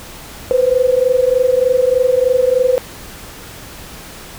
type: tone pair together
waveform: sine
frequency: 495.3 / 518.6 Hz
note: B4 / C5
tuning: +5 / -15 cents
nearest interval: minor second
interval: 80 cents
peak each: -13 dBFS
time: 0.51-2.78 s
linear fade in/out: 0 ms
effects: pink hiss -34 dBFS RMS until 4.38 s